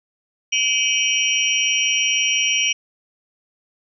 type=tone cluster; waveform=sine; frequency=2316 / 2542 / 2868 / 3068 / 5710 Hz; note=D7 / D#7 / F7 / G7 / F8; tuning=-25 / +36 / +45 / -38 / +37 cents; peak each=-23 dBFS; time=0.52-2.73 s; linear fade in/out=10 ms; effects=none